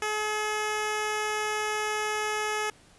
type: tone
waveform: 10% pulse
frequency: 425.9 Hz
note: G#4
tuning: 44 cents sharp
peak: -19 dBFS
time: 0.02-2.7 s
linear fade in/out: 2 ms
effects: pink hiss -57 dBFS RMS until 2.98 s + resampled to 24000 Hz